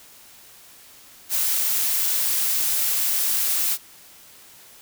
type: noise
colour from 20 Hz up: blue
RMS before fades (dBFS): -22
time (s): 1.29-3.78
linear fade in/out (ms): 50
effects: white hiss -48 dBFS RMS until 4.81 s